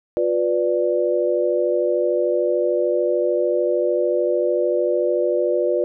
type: chord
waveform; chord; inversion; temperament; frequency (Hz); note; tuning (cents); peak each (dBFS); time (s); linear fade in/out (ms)
sine; B diminished; second; equal with one note detuned; 355.9 / 493.9 / 587.3; F4 / B4 / D5; +33 / 0 / 0; -21; 0.17-5.84; 0
effects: none